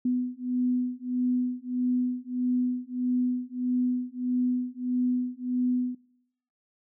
sine beating tone pair, 248.6 / 250.2 Hz, B3 / B3, +12 / +23 cents, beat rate 1.6 Hz, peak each -28 dBFS, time 0.05-5.95 s, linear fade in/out 5 ms, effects noise-tail reverb RT60 0.8 s tail -22 dB re dry

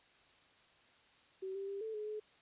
sine tone with pitch steps, 380.6 / 392.3 / 396.8 / 441.3 / 423.4 / 426.6 Hz, F#4 / G4 / G4 / A4 / G#4 / G#4, +49 / +1 / +21 / +5 / +33 / +46 cents, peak -39 dBFS, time 1.42-2.2 s, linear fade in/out 10 ms, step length 130 ms, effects white hiss -66 dBFS RMS until 2.41 s + resampled to 8000 Hz

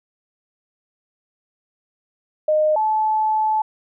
sine tone pair in turn, 615 / 866.5 Hz, D#5 / A5, -20 / -27 cents, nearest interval tritone, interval 593 cents, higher second, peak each -14 / -16 dBFS, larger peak first, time 2.48-2.76 / 2.76-3.62 s, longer second, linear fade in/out 5 ms, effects none

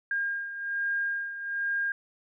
sine beating tone pair, 1613 / 1614.2 Hz, G6 / G#6, +49 / -50 cents, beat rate 1.2 Hz, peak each -29 / -35 dBFS, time 0.11-1.92 s, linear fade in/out 2 ms, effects none

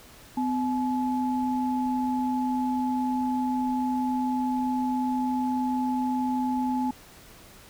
sine tone pair together, 253.9 / 855.8 Hz, B3 / A5, +48 / -48 cents, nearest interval octave + major sixth, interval 2104 cents, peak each -25 / -29 dBFS, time 0.37-6.91 s, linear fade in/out 5 ms, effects pink hiss -50 dBFS RMS until 7.69 s

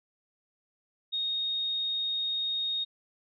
sine tone, 3721 Hz, A#7, 4 cents flat, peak -28 dBFS, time 1.12-2.85 s, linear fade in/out 20 ms, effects none

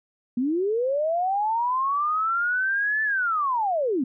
sine linear two-way sweep, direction up then down, 233.1 to 1760 to 233.1 Hz, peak -21 dBFS, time 0.37-4.04 s, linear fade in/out 5 ms, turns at 3.03 s, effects none

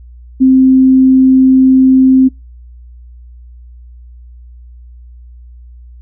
sine tone, 261.6 Hz, C4, in tune, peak -3 dBFS, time 0.4-2.29 s, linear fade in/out 20 ms, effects noise-tail reverb RT60 0.2 s tail -23 dB re dry + added 60 Hz sine -32 dBFS peak until 6.01 s

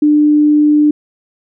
sine tone, 298.5 Hz, D4, 28 cents sharp, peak -6 dBFS, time 0.02-0.91 s, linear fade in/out 5 ms, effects none

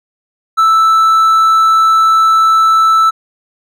triangle tone, 1318.5 Hz, E6, in tune, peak -4 dBFS, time 0.57-3.11 s, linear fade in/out 20 ms, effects none

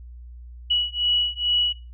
sine beating tone pair, 2930 / 2932.3 Hz, F#7 / F#7, -18 / -16 cents, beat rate 2.3 Hz, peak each -23 dBFS, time 0.7-1.73 s, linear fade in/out 10 ms, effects noise-tail reverb RT60 0.3 s tail -18 dB re dry + added 60 Hz sine -38 dBFS peak until 1.93 s

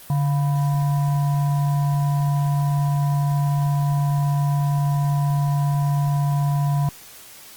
sine tone with frequency modulation, 144.2 Hz, D3, 31 cents flat, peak -17 dBFS, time 0.1-6.89 s, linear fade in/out 2 ms, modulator 845 Hz, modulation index 0.36, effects white hiss -43 dBFS RMS until 7.56 s + Opus 32 kbps

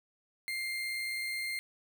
35% pulse tone with amplitude modulation, 2106 Hz, C7, 11 cents sharp, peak -31 dBFS, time 0.48-1.59 s, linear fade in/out 0 ms, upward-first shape sine, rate 119 Hz, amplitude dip 25%, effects none

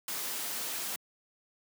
white noise, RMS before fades -36 dBFS, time 0.08-0.96 s, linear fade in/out 2 ms, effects high-pass 200 Hz 12 dB/octave

